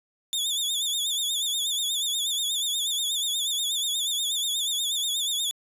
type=tone with vibrato; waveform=sawtooth; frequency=3520 Hz; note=A7; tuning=in tune; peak=-22 dBFS; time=0.33-5.51 s; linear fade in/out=0 ms; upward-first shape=sine; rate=8.3 Hz; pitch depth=92 cents each way; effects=resampled to 32000 Hz